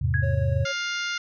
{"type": "chord", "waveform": "sine", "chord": "E augmented", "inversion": "none", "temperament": "equal", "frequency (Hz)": [82.41, 103.83, 130.81], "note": ["E2", "G#2", "B#2"], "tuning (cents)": [0, 0, 0], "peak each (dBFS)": -25, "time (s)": [0.01, 0.65], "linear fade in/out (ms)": 10}
{"type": "tone with exponential decay", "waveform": "sine", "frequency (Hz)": 1659, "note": "G#6", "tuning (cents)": -2, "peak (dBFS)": -24, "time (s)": [0.14, 0.65], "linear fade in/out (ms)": 1, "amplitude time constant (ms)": 110}
{"type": "tone", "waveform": "triangle", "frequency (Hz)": 550, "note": "C#5", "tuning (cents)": -14, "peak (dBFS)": -28, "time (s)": [0.22, 0.73], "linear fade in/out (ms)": 20}
{"type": "harmonic tone", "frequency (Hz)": 703, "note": "F5", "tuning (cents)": 11, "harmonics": [2, 3, 4, 5, 6, 7, 8, 9], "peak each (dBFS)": [-29, -33, -35, -37, -39, -40, -41, -42], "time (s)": [0.65, 1.18], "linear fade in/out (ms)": 5}
{"effects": []}